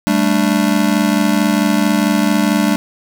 square chord, G suspended second, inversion none, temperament just, 196 / 220.5 / 294 Hz, G3 / A3 / D4, 0 / +4 / +2 cents, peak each -17 dBFS, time 0.07-2.76 s, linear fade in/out 0 ms, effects none

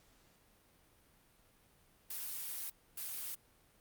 blue noise bursts at uneven times, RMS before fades -42 dBFS, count 2, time 2.1-2.7 / 2.97-3.35 s, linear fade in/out 5 ms, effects pink hiss -68 dBFS RMS until 3.8 s + Opus 48 kbps

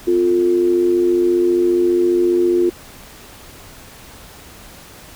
sine tone with amplitude modulation, 352 Hz, F4, 14 cents sharp, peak -9 dBFS, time 0.07-2.7 s, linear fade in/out 10 ms, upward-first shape sine, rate 94.8 Hz, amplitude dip 60%, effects pink hiss -40 dBFS RMS until 5.15 s

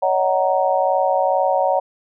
sine chord, D# minor seventh, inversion third, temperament just, 560 / 622.3 / 746.7 / 933.4 Hz, C#5 / D#5 / F#5 / A#5, +18 / 0 / +16 / +2 cents, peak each -19 / -23 / -19 / -22 dBFS, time 0.02-1.8 s, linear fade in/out 10 ms, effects none

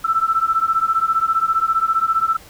sine beating tone pair, 1318.5 / 1333.5 Hz, E6 / E6, 0 / +20 cents, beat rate 15 Hz, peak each -18 dBFS, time 0.04-2.37 s, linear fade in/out 10 ms, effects pink hiss -44 dBFS RMS until 2.49 s

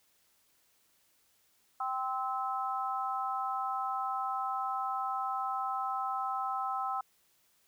harmonic tone, 260 Hz, C4, 11 cents flat, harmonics 3 / 4 / 5, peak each -35 / -38 / -35 dBFS, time 1.8-7.01 s, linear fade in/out 5 ms, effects white hiss -70 dBFS RMS until 7.67 s

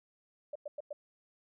sine tone bursts, 587.3 Hz, D5, in tune, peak -37 dBFS, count 4, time 0.53-0.93 s, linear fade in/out 5 ms, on 25 ms, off 100 ms, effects none

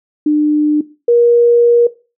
sine tone pair in turn, 300 / 474.7 Hz, D4 / A#4, +37 / +31 cents, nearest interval minor sixth, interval 794 cents, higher second, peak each -8 / -6 dBFS, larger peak second, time 0.26-0.81 / 1.08-1.87 s, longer second, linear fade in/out 5 ms, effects noise-tail reverb RT60 0.3 s tail -17 dB re dry

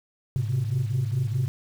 sine tone cluster, 106.5 / 128.6 / 133.4 Hz, G#2 / C3 / C3, +44 / -30 / +34 cents, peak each -26 dBFS, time 0.36-1.48 s, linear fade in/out 0 ms, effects tanh soft clip ceiling -18 dBFS + 8-bit

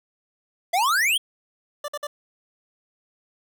square exponential sweep, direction up, 660 to 3337 Hz, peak -19 dBFS, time 0.73-1.18 s, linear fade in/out 10 ms
25% pulse tone bursts, 587.3 Hz, D5, in tune, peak -24 dBFS, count 3, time 1.84-2.07 s, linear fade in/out 5 ms, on 42 ms, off 52 ms
effects none

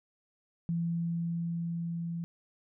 sine tone with level ramp, 168.8 Hz, E3, 41 cents sharp, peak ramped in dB -28 to -33 dBFS, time 0.69-2.24 s, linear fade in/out 0 ms, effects none

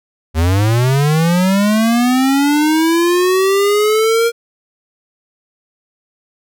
square linear sweep, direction up, 76.5 to 470.1 Hz, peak -11 dBFS, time 0.34-4.32 s, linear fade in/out 50 ms, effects none

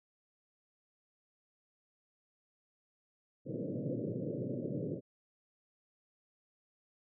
pink band-pass noise, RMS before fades -38 dBFS, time 3.45-5.01 s, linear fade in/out 50 ms, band 110 to 580 Hz, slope 96 dB/octave, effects none

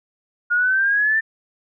sine exponential sweep, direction up, 1422 to 1795 Hz, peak -15 dBFS, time 0.5-1.21 s, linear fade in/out 20 ms, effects none

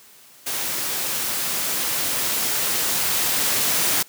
white noise with level ramp, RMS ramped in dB -26 to -20 dBFS, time 0.46-4.03 s, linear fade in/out 10 ms, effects white hiss -49 dBFS RMS until 4.08 s + high-pass 100 Hz 12 dB/octave

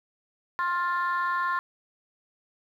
sine chord, F major, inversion second, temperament equal with one note detuned, 1057.4 / 1396.9 / 1760 Hz, C6 / F6 / A6, +18 / 0 / 0 cents, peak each -25 / -30 / -31 dBFS, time 0.59-1.59 s, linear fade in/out 0 ms, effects tanh soft clip ceiling -19 dBFS + 10-bit

